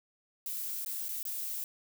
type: noise with dropouts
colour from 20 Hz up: violet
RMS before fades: -37 dBFS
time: 0.46-1.64 s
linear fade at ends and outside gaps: 1 ms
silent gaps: 0.848-0.861 / 1.084-1.089 / 1.23-1.252 s
effects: none